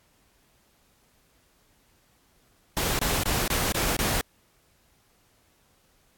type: noise bursts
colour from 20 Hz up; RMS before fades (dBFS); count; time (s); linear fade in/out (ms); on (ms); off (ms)
pink; -26; 6; 2.77-4.21; 0; 220; 24
effects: pink hiss -64 dBFS RMS until 6.17 s + AAC 64 kbps